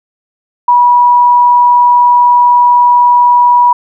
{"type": "tone", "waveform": "sine", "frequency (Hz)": 972, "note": "B5", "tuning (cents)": -28, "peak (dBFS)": -3, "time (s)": [0.68, 3.73], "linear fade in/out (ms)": 5, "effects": []}